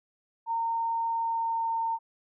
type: tone with pitch glide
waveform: sine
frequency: 917 to 910.7 Hz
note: A#5 to A#5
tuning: -29 to -41 cents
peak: -26 dBFS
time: 0.46-1.99 s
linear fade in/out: 50 ms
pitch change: -12 cents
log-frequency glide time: 1.1-1.81 s
effects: none